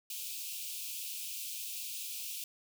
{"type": "high-pass noise", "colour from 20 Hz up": "white", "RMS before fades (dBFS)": -41, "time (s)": [0.1, 2.44], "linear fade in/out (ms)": 2, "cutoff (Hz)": 2400, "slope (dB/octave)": 96, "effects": []}